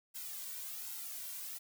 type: noise with flanger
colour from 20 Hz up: blue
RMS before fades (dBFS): -44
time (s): 0.14-1.59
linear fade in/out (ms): 20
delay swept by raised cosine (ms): 1.7 to 2.37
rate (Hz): 1.3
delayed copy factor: -0.8
effects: none